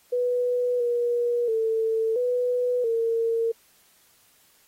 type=tone with pitch steps; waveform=sine; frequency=492.3 / 479.2 / 446.6 / 493.8 / 457.4 Hz; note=B4 / A#4 / A4 / B4 / A#4; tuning=-6 / +48 / +26 / 0 / -33 cents; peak=-21 dBFS; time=0.12-3.52 s; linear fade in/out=10 ms; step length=680 ms; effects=white hiss -60 dBFS RMS until 4.67 s + AAC 48 kbps